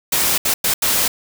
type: noise bursts at uneven times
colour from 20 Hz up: white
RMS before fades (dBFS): -17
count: 4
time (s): 0.12-0.38 / 0.45-0.54 / 0.64-0.74 / 0.82-1.08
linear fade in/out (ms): 5
effects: none